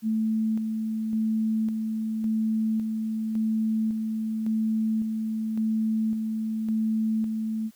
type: tone with tremolo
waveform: sine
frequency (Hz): 220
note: A3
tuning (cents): 0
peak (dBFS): -22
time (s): 0.02-7.71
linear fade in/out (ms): 50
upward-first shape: square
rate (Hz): 0.9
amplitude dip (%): 35
effects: white hiss -60 dBFS RMS until 7.75 s